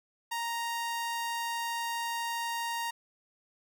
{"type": "tone", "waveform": "sawtooth", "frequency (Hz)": 932.3, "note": "A#5", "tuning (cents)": 0, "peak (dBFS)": -28, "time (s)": [0.31, 2.91], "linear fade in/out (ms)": 10, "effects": []}